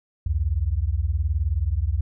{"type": "beating tone pair", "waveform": "sine", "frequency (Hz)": [66, 85], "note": ["C2", "F2"], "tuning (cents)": [16, -46], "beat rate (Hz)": 19, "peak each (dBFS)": -23, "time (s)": [0.26, 2.01], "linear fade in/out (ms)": 5, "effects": []}